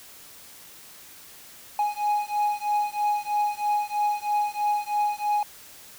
triangle beating tone pair, 830.6 / 833.7 Hz, G#5 / G#5, 0 / +6 cents, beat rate 3.1 Hz, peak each -24 dBFS, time 1.79-5.43 s, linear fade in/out 2 ms, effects white hiss -47 dBFS RMS until 5.98 s

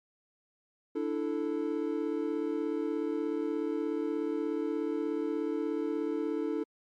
triangle chord, D suspended second, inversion none, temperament just, 293.7 / 330.4 / 440.5 Hz, D4 / E4 / A4, 0 / +4 / +2 cents, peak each -32 dBFS, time 0.95-6.64 s, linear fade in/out 10 ms, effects MP3 64 kbps

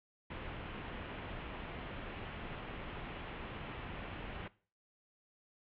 pink low-pass noise, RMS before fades -45 dBFS, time 0.3-4.48 s, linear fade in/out 5 ms, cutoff 3200 Hz, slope 48 dB/octave, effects noise-tail reverb RT60 0.4 s tail -19 dB re dry

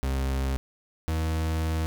40% pulse tone pair in turn, 66.6 / 80.04 Hz, C2 / D#2, +31 / +50 cents, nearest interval minor third, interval 319 cents, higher second, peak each -24 dBFS, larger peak neither, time 0.03-0.57 / 1.08-1.86 s, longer second, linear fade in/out 0 ms, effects none

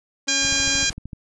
sawtooth tone, 277.2 Hz, C#4, in tune, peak -27 dBFS, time 0.27-0.85 s, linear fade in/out 10 ms
harmonic tone, 806 Hz, G5, 48 cents sharp, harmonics 2 / 3 / 4 / 5 / 6 / 7 / 8 / 9, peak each -27 / -27 / -27 / -27 / -27 / -27 / -27 / -27 dBFS, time 0.28-0.9 s, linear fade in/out 5 ms
pink noise, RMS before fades -38 dBFS, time 0.42-0.93 s, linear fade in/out 0 ms
click train, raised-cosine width 5 ms, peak -21 dBFS, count 10, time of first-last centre 0.45-1.132 s, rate 13.2 Hz
effects resampled to 22050 Hz

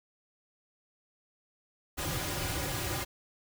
pink noise with comb filter, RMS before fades -34 dBFS, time 1.97-3.05 s, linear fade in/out 20 ms, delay 4.5 ms, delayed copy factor -0.85, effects none

